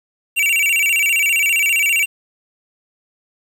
square tone with vibrato, 2516 Hz, D#7, 19 cents sharp, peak -14 dBFS, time 0.36-2.06 s, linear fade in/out 20 ms, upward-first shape square, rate 15 Hz, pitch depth 160 cents each way, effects 7-bit

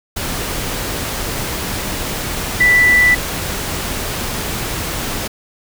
sine tone in noise, 1976 Hz, B6, in tune, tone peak -8 dBFS, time 2.6-3.15 s, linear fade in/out 10 ms, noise pink, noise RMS -22 dBFS, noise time 0.16-5.28 s, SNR +11 dB, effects none

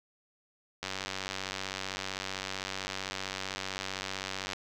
click train, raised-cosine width 0.2 ms, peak -17 dBFS, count 355, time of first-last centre 0.83-4.533 s, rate 95.6 Hz, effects none

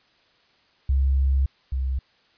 sine tone pair in turn, 67.4 / 65.63 Hz, C#2 / C2, -48 / +6 cents, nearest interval unison, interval 46 cents, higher first, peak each -17 / -22 dBFS, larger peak first, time 0.89-1.46 / 1.72-1.99 s, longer first, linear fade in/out 5 ms, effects white hiss -61 dBFS RMS until 2.37 s + resampled to 11025 Hz

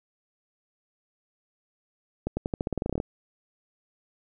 accelerating click train, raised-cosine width 2 ms, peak -14 dBFS, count 15, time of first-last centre 2.27-3.001 s, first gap 100 ms, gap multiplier 0.89, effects none

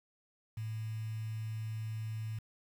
sine tone with quantisation, 110 Hz, A2, in tune, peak -36 dBFS, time 0.57-2.39 s, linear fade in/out 5 ms, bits 9, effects none

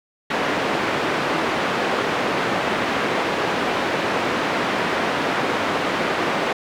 pink band-pass noise, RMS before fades -22 dBFS, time 0.3-6.53 s, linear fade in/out 5 ms, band 280 to 2400 Hz, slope 12 dB/octave, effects none

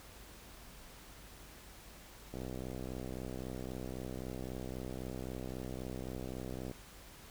click train, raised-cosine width 2 ms, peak -29 dBFS, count 280, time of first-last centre 2.34-6.713 s, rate 63.8 Hz, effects added 50 Hz sine -58 dBFS peak until 7.3 s + pink hiss -55 dBFS RMS until 7.3 s

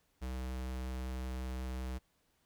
square tone, 63.9 Hz, C2, 40 cents flat, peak -38 dBFS, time 0.21-1.99 s, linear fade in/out 20 ms, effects pink hiss -75 dBFS RMS until 2.45 s

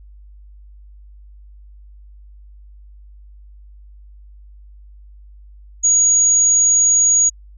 sine tone, 6730 Hz, G#8, 22 cents sharp, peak -10 dBFS, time 5.83-7.3 s, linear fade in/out 20 ms, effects added 50 Hz sine -39 dBFS peak until 7.57 s

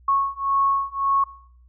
sine beating tone pair, 1100 / 1101.8 Hz, C#6 / C#6, -14 / -11 cents, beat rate 1.8 Hz, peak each -22 dBFS, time 0.08-1.24 s, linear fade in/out 5 ms, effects noise-tail reverb RT60 0.6 s tail -20 dB re dry + added 61 Hz sine -49 dBFS peak until 1.68 s

